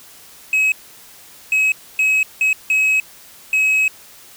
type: tone bursts at uneven times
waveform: triangle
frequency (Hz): 2557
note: D#7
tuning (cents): +47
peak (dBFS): -11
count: 6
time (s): 0.53-0.72 / 1.52-1.72 / 1.99-2.23 / 2.41-2.53 / 2.7-3 / 3.53-3.88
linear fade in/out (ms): 2
effects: white hiss -43 dBFS RMS until 4.36 s